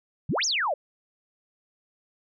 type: exponential two-way sweep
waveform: sine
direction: up then down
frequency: 110 to 6920 to 529 Hz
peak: -23 dBFS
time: 0.29-0.74 s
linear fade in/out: 5 ms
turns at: 0.45 s
effects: none